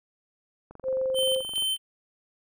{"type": "click train", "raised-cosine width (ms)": 1, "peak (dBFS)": -31, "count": 22, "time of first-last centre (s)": [0.71, 1.623], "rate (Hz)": 23}
{"type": "tone", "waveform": "sine", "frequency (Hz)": 523.3, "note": "C5", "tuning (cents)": 0, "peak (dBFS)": -24, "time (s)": [0.83, 1.43], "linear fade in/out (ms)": 50}
{"type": "tone with tremolo", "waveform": "square", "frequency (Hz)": 3088, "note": "G7", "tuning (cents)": -27, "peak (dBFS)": -25, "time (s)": [1.14, 1.78], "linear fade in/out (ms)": 50, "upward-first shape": "square", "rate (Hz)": 2.4, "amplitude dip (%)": 60}
{"effects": []}